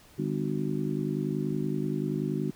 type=harmonic tone with a mistuned harmonic; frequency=50.5 Hz; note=G#1; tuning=48 cents flat; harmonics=3 / 4 / 5 / 6 / 7; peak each=-32 / -33 / -34 / -35 / -35 dBFS; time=0.18-2.51 s; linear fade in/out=10 ms; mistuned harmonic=7; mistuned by=+73 cents; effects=pink hiss -56 dBFS RMS until 2.55 s